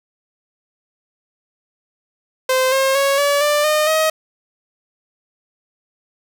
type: tone with pitch steps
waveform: sawtooth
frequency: 518 / 535.3 / 553.3 / 571.8 / 590.9 / 610.7 / 631.1 Hz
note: C5 / C5 / C#5 / D5 / D5 / D#5 / D#5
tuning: -17 / +39 / -3 / -46 / +10 / -32 / +24 cents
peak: -10 dBFS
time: 2.49-4.1 s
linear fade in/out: 5 ms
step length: 230 ms
effects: none